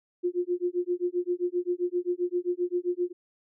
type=tone with tremolo; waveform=sine; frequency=355 Hz; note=F4; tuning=28 cents sharp; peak=-22 dBFS; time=0.23-3.13 s; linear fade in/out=20 ms; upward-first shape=sine; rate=7.6 Hz; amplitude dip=100%; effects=none